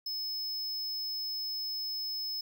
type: tone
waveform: square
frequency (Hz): 5200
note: E8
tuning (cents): -24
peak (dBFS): -34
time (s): 0.06-2.41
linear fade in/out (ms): 5
effects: none